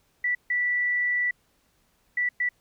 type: tone bursts at uneven times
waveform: sine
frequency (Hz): 1963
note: B6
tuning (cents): -11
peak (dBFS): -22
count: 4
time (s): 0.24-0.35 / 0.5-1.31 / 2.17-2.29 / 2.4-2.49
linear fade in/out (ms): 5
effects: pink hiss -67 dBFS RMS until 2.6 s